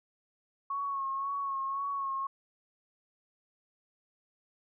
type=tone with vibrato; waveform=sine; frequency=1100 Hz; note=C#6; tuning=14 cents flat; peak=-31 dBFS; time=0.7-2.27 s; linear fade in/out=5 ms; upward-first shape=sine; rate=1.9 Hz; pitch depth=34 cents each way; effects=none